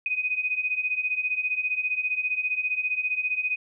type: beating tone pair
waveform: sine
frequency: 2489 / 2504 Hz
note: D#7 / D#7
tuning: 0 / +10 cents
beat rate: 15 Hz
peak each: -29 / -26 dBFS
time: 0.06-3.56 s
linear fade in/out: 2 ms
effects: none